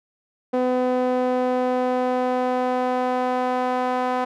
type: tone with band-pass filter sweep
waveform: sawtooth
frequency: 252.2 Hz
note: B3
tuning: 36 cents sharp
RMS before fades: -22 dBFS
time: 0.53-4.25 s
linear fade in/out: 10 ms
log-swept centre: 510 to 840 Hz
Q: 1.6
effects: none